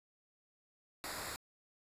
pink noise with comb filter, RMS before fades -43 dBFS, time 1.04-1.36 s, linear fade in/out 0 ms, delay 0.33 ms, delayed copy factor -0.7, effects resampled to 32000 Hz

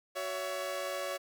sawtooth tone cluster, 370.7 / 562 / 666 Hz, F#4 / C#5 / E5, +3 / +24 / +18 cents, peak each -40 / -32 / -37 dBFS, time 0.15-1.18 s, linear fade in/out 20 ms, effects none

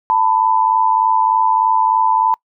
sine tone pair together, 890.7 / 994 Hz, A5 / B5, +21 / +11 cents, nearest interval major second, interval 190 cents, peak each -14 dBFS, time 0.1-2.34 s, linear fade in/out 0 ms, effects noise-tail reverb RT60 0.1 s tail -26 dB re dry

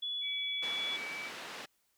sine tone, 3412 Hz, G#7, 46 cents sharp, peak -34 dBFS, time 0.02-0.97 s, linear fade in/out 10 ms
sine tone with pitch glide, 2287 to 2302 Hz, D7 to D7, -47 to -35 cents, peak -39 dBFS, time 0.21-1.31 s, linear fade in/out 50 ms, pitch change +12 cents, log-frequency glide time 1.05-1.16 s
white band-pass noise, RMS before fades -45 dBFS, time 0.62-1.66 s, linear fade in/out 10 ms, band 210 to 3100 Hz, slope 12 dB/octave
effects white hiss -75 dBFS RMS until 1.97 s

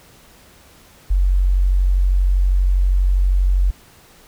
sine tone, 46.25 Hz, F#1, in tune, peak -12 dBFS, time 1.1-3.71 s, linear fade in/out 10 ms, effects pink hiss -48 dBFS RMS until 4.27 s

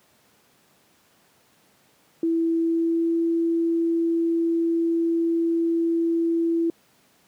sine tone with pitch glide, 330.2 to 333.3 Hz, E4 to E4, +3 to +19 cents, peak -19 dBFS, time 2.23-6.7 s, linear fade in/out 2 ms, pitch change +16 cents, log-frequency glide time 2.58-3.16 s, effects pink hiss -60 dBFS RMS until 7.27 s + high-pass 150 Hz 12 dB/octave

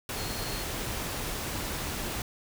sine tone in noise, 4278 Hz, C8, 38 cents sharp, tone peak -42 dBFS, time 0.17-0.63 s, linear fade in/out 2 ms, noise pink, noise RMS -34 dBFS, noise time 0.09-2.22 s, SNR -11 dB, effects none

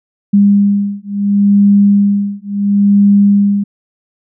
sine beating tone pair, 201.4 / 202.12 Hz, G3 / G#3, +47 / -47 cents, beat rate 0.72 Hz, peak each -10 dBFS, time 0.33-3.64 s, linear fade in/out 10 ms, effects none

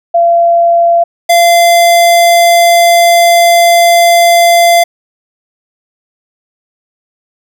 sine / square tone pair in turn, 683 / 687.4 Hz, F5 / F5, -39 / -28 cents, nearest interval unison, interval 11 cents, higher second, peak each -4 dBFS, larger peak neither, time 0.14-1.04 / 1.29-4.84 s, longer second, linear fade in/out 10 ms, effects none

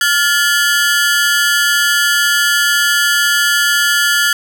sawtooth ring-modulated tone, 1568 Hz, G6, in tune, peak -4 dBFS, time 0.01-4.33 s, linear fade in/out 2 ms, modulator 157 Hz, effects none

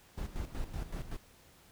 brown noise with tremolo, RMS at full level -37 dBFS, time 0.17-1.17 s, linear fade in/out 10 ms, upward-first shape square, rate 5.3 Hz, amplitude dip 70%, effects pink hiss -61 dBFS RMS until 1.71 s

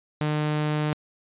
sawtooth tone, 151.2 Hz, D#3, 49 cents flat, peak -19 dBFS, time 0.21-0.93 s, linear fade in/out 0 ms, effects resampled to 8000 Hz

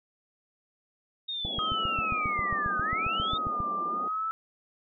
sine linear two-way sweep, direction down then up, 3729 to 1477 to 3729 Hz, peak -31 dBFS, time 1.28-3.38 s, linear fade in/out 10 ms, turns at 2.79 s
click train, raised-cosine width 5 ms, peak -23 dBFS, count 17, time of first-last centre 1.45-3.603 s, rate 7.43 Hz
pink band-pass noise, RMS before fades -42 dBFS, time 1.45-4.08 s, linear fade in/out 0 ms, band 180 to 830 Hz, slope 96 dB/octave
sine tone with vibrato, 1251 Hz, D#6, 9 cents sharp, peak -28 dBFS, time 1.59-4.31 s, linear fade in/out 0 ms, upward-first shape sine, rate 0.81 Hz, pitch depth 94 cents each way
effects none

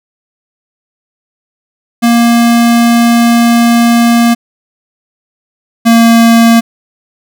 square tone pair in turn, 234.7 / 230.4 Hz, A#3 / A#3, +12 / -20 cents, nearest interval unison, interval 32 cents, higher first, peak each -5 / -3 dBFS, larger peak second, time 2.02-4.35 / 5.85-6.61 s, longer first, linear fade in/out 20 ms, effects none

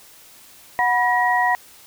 sine tone cluster, 734 / 978 / 1901 Hz, F#5 / B5 / A#6, -14 / -17 / +33 cents, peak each -20 dBFS, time 0.79-1.55 s, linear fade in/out 0 ms, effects white hiss -47 dBFS RMS until 1.86 s

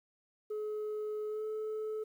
sine tone with pitch glide, 425.5 to 432.7 Hz, G#4 to A4, +42 to -29 cents, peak -32 dBFS, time 0.5-2.04 s, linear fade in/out 10 ms, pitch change +29 cents, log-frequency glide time 1.28-1.44 s, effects tanh soft clip ceiling -34 dBFS + 11-bit

